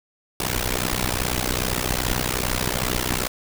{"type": "noise with amplitude modulation", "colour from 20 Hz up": "pink", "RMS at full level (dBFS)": -20, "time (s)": [0.4, 3.28], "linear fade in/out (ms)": 2, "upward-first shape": "sine", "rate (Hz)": 62.5, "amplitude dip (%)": 100, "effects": []}